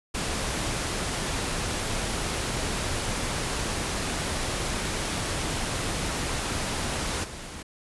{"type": "noise with level steps", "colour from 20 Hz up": "pink", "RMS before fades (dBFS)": [-29, -39], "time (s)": [0.14, 7.63], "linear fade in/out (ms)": 10, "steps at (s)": 7.23, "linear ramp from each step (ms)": 20, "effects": ["resampled to 24000 Hz"]}